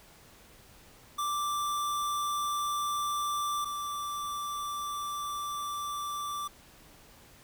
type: tone pair in turn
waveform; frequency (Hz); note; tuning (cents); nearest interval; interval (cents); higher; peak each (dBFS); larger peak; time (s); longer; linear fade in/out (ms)
square; 1174.7 / 1170.3; D6 / D6; 0 / -6; unison; 6; first; -30 / -34; first; 1.18-3.65 / 3.65-6.48; second; 10
effects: pink hiss -56 dBFS RMS until 7.43 s